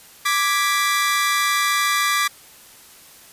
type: chord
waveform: sawtooth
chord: G# diminished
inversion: second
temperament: equal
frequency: 1174.7 / 1661.2 / 1975.5 Hz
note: D6 / G#6 / B6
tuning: 0 / 0 / 0 cents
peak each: -16 / -22 / -19 dBFS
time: 0.25-2.28 s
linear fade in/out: 10 ms
effects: white hiss -46 dBFS RMS until 3.32 s + resampled to 32000 Hz